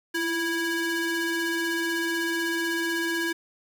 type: ring-modulated tone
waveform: 45% pulse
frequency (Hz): 656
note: E5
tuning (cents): -9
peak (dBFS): -22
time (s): 0.14-3.33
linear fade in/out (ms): 10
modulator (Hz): 992
effects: none